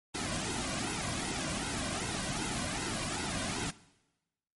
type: noise with flanger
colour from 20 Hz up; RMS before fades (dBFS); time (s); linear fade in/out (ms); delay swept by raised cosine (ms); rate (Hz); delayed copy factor
pink; -35; 0.14-3.71; 10; 1.7 to 2.33; 2.6; -0.75
effects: noise-tail reverb RT60 1.0 s tail -19 dB re dry + MP3 48 kbps